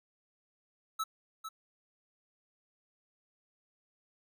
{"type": "tone with echo", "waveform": "square", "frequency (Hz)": 1303, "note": "E6", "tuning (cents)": -20, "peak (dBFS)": -32, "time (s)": [0.99, 1.04], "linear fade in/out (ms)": 10, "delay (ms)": 450, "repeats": 1, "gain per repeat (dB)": -8, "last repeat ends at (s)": 1.49, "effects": []}